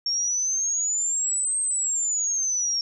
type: exponential two-way sweep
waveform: sine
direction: up then down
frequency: 5490 to 8400 to 5490 Hz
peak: -22 dBFS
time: 0.06-2.81 s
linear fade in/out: 2 ms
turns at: 1.59 s
effects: none